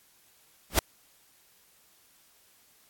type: noise with exponential growth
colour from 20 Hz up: pink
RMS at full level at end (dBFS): -17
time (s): 0.7-0.79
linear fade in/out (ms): 2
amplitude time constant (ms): 18
effects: white hiss -62 dBFS RMS until 2.89 s + AAC 64 kbps